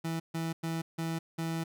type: tone bursts at uneven times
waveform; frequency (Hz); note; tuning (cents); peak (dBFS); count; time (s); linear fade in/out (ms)
30% pulse; 164; E3; -9; -29; 5; 0.04-0.2 / 0.34-0.53 / 0.63-0.82 / 0.98-1.19 / 1.38-1.64; 10
effects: none